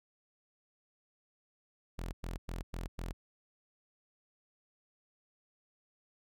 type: tone bursts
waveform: sawtooth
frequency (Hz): 42.81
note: F1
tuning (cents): -34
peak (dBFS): -34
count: 5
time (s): 1.98-3.13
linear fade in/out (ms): 10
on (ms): 150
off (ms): 100
effects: none